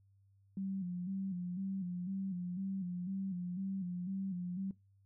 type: tone with vibrato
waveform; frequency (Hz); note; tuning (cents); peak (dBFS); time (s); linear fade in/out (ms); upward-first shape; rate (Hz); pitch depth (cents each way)
sine; 185.4; F#3; +4; -36; 0.57-4.71; 2; square; 2; 71
effects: noise-tail reverb RT60 0.2 s tail -20 dB re dry + added 98 Hz sine -65 dBFS peak until 5.05 s